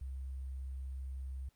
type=tone with sample-and-hold; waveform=sine; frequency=66.1 Hz; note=C2; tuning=18 cents sharp; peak=-39 dBFS; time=0.01-1.49 s; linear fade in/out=5 ms; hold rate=8820 Hz; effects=pink hiss -75 dBFS RMS until 1.55 s